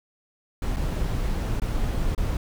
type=noise with dropouts; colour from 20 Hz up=brown; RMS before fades=-25 dBFS; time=0.62-2.37 s; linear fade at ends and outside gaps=2 ms; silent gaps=0.763-0.767 / 1.599-1.618 / 2.149-2.178 s; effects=none